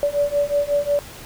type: beating tone pair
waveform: sine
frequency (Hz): 574 / 579.5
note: D5 / D5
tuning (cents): -40 / -23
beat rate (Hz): 5.5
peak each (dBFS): -21 / -20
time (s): 0.03-0.99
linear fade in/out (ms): 0
effects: pink hiss -39 dBFS RMS until 1.25 s